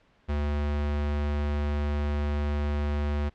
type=tone; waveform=square; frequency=73.2 Hz; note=D2; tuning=5 cents flat; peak=-26 dBFS; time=0.28-3.3 s; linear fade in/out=20 ms; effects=pink hiss -63 dBFS RMS until 3.34 s + low-pass 3000 Hz 12 dB/octave